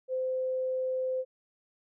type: tone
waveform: sine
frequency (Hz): 516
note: C5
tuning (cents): -24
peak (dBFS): -28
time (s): 0.08-1.25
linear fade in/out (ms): 50
effects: none

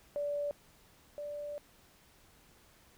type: tone pair in turn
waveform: sine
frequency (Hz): 580 / 585.4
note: D5 / D5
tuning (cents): -22 / -6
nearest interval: unison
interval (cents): 16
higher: second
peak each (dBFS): -32 / -38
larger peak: first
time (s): 0.16-0.51 / 1.18-1.58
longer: second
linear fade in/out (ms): 0
effects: pink hiss -63 dBFS RMS until 2.97 s

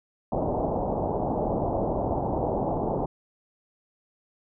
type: low-pass noise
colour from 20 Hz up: white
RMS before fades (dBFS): -27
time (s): 0.32-3.06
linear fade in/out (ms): 5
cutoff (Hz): 850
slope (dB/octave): 48
effects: none

